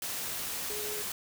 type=tone in noise; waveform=sine; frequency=420.4 Hz; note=G#4; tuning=21 cents sharp; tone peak=-39 dBFS; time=0.7-1.02 s; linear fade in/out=2 ms; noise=white; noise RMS=-36 dBFS; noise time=0.02-1.12 s; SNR=-6 dB; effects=none